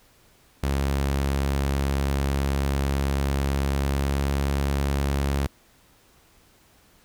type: tone with pitch glide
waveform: sawtooth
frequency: 69.1 to 69.66 Hz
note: C#2 to C#2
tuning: -5 to +9 cents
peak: -18 dBFS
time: 0.63-5.47 s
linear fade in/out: 5 ms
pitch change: +14 cents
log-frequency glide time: 3.84-4.26 s
effects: pink hiss -58 dBFS RMS until 7.04 s